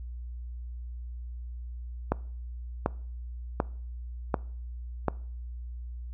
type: click train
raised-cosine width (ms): 1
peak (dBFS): -10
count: 5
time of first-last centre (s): 2.12-5.083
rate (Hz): 1.35
effects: noise-tail reverb RT60 0.5 s tail -22 dB re dry + added 60 Hz sine -36 dBFS peak until 6.13 s